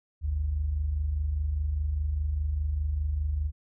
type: tone pair together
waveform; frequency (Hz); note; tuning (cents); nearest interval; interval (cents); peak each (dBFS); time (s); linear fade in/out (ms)
sine; 50.06 / 75; G1 / D2; +37 / +37; perfect fifth; 700; -34 / -26; 0.21-3.52; 50
effects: none